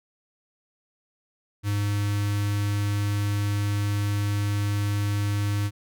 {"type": "tone with notch filter", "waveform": "square", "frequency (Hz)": 102.3, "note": "G#2", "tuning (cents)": -26, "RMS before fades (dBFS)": -25, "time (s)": [1.63, 5.71], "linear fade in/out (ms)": 50, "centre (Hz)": 620, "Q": 0.82, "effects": []}